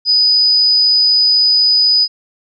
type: tone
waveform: sine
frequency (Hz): 4978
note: D#8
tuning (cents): 0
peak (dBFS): -8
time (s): 0.05-2.08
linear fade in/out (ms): 50
effects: none